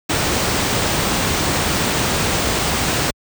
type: band-stop noise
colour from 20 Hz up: pink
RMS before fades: -18 dBFS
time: 0.09-3.11 s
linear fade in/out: 10 ms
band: 9700 to 14000 Hz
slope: 96 dB/octave
effects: high-pass 60 Hz 12 dB/octave